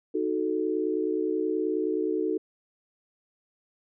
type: chord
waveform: sine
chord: D# diminished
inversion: none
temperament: equal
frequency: 311.1 / 370 / 440 Hz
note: D#4 / F#4 / A4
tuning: 0 / 0 / 0 cents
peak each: -29 dBFS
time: 0.14-2.38 s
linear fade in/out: 10 ms
effects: none